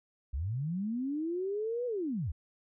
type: linear two-way sweep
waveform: sine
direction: up then down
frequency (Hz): 58.27 to 499.6 to 58.27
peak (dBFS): -31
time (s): 0.33-2.32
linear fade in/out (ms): 10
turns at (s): 1.86
effects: none